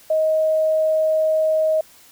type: tone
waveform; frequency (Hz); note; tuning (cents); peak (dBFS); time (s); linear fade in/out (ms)
sine; 629; D#5; +19; -15; 0.1-1.81; 5
effects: white hiss -49 dBFS RMS until 2.11 s